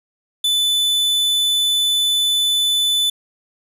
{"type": "tone", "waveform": "45% pulse", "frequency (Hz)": 3500, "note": "A7", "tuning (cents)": -10, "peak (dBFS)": -15, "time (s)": [0.44, 3.1], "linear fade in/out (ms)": 5, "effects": ["resampled to 32000 Hz", "8-bit"]}